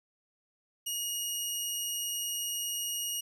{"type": "tone", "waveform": "15% pulse", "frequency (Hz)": 2877, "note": "F#7", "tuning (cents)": -49, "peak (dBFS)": -25, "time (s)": [0.86, 3.21], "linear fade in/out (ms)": 10, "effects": []}